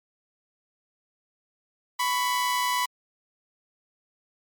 sawtooth tone pair together, 992.5 / 1114 Hz, B5 / C#6, +8 / +8 cents, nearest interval major second, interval 200 cents, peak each -20 / -28 dBFS, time 1.99-2.86 s, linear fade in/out 10 ms, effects MP3 96 kbps

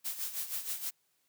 blue noise with tremolo, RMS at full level -35 dBFS, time 0.04-0.91 s, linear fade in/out 20 ms, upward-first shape sine, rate 6.3 Hz, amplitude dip 70%, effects white hiss -75 dBFS RMS until 1.28 s + high-pass 80 Hz 12 dB/octave

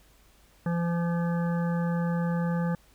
harmonic tone, 170.9 Hz, F3, 37 cents flat, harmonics 1 / 3 / 5 / 7 / 9 / 10, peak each -25 / -35 / -39 / -42 / -44 / -45 dBFS, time 0.66-2.75 s, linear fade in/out 2 ms, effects added 50 Hz sine -60 dBFS peak until 2.94 s + pink hiss -61 dBFS RMS until 2.94 s

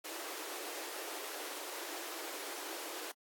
pink high-pass noise, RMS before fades -44 dBFS, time 0.04-3.12 s, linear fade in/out 10 ms, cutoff 300 Hz, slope 96 dB/octave, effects AAC 64 kbps

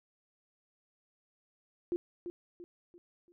sine tone with echo, 349.2 Hz, F4, in tune, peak -29 dBFS, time 1.92-1.96 s, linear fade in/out 0 ms, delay 340 ms, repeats 4, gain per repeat -8 dB, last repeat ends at 3.32 s, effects none

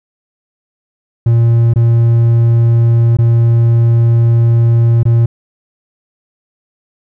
triangle tone with dropouts, 116.5 Hz, A#2, 1 cent flat, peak -4 dBFS, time 1.26-5.26 s, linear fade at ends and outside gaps 5 ms, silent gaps 1.737-1.759 / 3.17-3.186 / 5.032-5.053 s, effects none

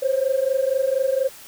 sine tone pair together, 519.8 / 544 Hz, C5 / C#5, -11 / -33 cents, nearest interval minor second, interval 78 cents, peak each -20 dBFS, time 0.02-1.29 s, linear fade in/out 10 ms, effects tanh soft clip ceiling -12 dBFS + white hiss -43 dBFS RMS until 1.47 s

